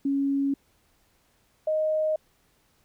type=tone pair in turn; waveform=sine; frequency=277.2 / 622.3 Hz; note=C#4 / D#5; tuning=0 / 0 cents; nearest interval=octave + major second; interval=1400 cents; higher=second; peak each=-22 dBFS; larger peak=neither; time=0.05-0.54 / 1.67-2.16 s; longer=neither; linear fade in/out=5 ms; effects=pink hiss -66 dBFS RMS until 2.84 s